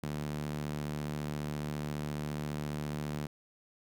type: tone with high-pass filter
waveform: sawtooth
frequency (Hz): 74.6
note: D2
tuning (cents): +28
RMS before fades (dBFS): -37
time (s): 0.03-3.27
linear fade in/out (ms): 5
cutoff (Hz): 160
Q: 1.9
effects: none